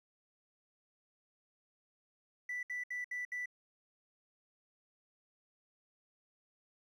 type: tone bursts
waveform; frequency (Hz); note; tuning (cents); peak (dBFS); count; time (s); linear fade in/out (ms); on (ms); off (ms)
triangle; 1975.5; B6; 0; -34; 5; 2.49-3.458; 5; 140; 67
effects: tanh soft clip ceiling -33 dBFS